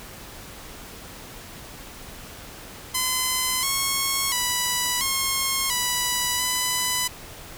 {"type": "tone with pitch steps", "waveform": "5% pulse", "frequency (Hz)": [1022, 1093, 985, 1077, 984, 999], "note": ["C6", "C#6", "B5", "C6", "B5", "B5"], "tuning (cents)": [-41, -25, -5, 50, -7, 20], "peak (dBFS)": -10, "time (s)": [2.94, 7.08], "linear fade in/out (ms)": 10, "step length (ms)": 690, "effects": ["pink hiss -41 dBFS RMS until 7.57 s"]}